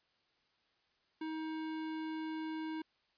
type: tone with hard clipping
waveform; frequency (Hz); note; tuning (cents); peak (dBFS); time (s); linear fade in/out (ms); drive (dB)
sine; 316.1; D#4; +27; -40; 1.21-2.82; 5; 18
effects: white hiss -75 dBFS RMS until 3.17 s + resampled to 11025 Hz